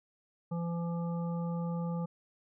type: harmonic tone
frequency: 170 Hz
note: F3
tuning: 46 cents flat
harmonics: 1 / 3 / 5 / 7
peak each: -32 / -42 / -46 / -49 dBFS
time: 0.51-2.06 s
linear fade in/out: 10 ms
effects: none